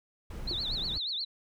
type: noise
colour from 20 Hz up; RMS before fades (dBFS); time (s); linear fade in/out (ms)
brown; -39; 0.3-0.98; 5
type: tone with vibrato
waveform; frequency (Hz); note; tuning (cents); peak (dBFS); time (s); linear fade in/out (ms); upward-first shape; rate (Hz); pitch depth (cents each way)
sine; 3951; B7; 0; -31; 0.47-1.25; 10; triangle; 8.4; 240
type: tone with exponential decay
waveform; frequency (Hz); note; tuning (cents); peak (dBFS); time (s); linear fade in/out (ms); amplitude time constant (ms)
sine; 350.8; F4; +8; -32; 0.51-0.58; 0; 15
effects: none